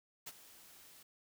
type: noise with ADSR envelope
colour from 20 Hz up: white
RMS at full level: -44 dBFS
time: 0.26-1.03 s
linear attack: 14 ms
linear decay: 38 ms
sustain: -15 dB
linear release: 5 ms
effects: none